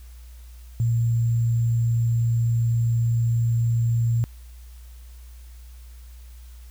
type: tone with sample-and-hold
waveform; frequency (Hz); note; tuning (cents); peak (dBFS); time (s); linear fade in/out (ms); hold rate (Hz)
sine; 116.54; A#2; 0; -18; 0.8-4.24; 0; 7350
effects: added 60 Hz sine -40 dBFS peak until 6.7 s + white hiss -56 dBFS RMS until 6.7 s